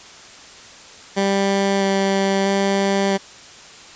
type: tone with vibrato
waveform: 15% pulse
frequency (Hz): 196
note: G3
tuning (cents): 0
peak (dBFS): -10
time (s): 1.16-3.18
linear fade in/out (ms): 20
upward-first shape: square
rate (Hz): 0.77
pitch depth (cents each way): 8
effects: white hiss -41 dBFS RMS until 3.95 s + resampled to 16000 Hz